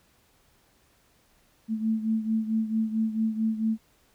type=beating tone pair; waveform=sine; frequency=220 / 224.5 Hz; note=A3 / A3; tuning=0 / +35 cents; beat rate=4.5 Hz; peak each=-25 / -30 dBFS; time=1.68-3.78 s; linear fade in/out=50 ms; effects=pink hiss -64 dBFS RMS until 4.14 s